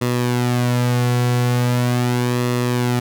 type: tone with flanger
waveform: sawtooth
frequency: 122.7 Hz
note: B2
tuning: 11 cents flat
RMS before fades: -18 dBFS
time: 0.01-3 s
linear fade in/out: 10 ms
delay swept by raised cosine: 1.3 to 3.3 ms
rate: 0.4 Hz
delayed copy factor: -0.55
effects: none